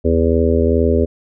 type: harmonic tone with a mistuned harmonic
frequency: 82.41 Hz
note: E2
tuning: in tune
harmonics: 1 / 2 / 3 / 4 / 5 / 6 / 7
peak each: -16 / -28 / -18 / -23 / -17 / -20 / -23 dBFS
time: 0.04-1.06 s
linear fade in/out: 20 ms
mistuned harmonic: 1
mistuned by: -84 cents
effects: none